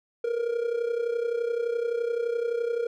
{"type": "tone with amplitude modulation", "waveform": "triangle", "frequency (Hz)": 469.9, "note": "A#4", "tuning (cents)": 14, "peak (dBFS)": -20, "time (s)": [0.24, 2.87], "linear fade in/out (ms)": 5, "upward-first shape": "sine", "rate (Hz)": 31.7, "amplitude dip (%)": 70, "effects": []}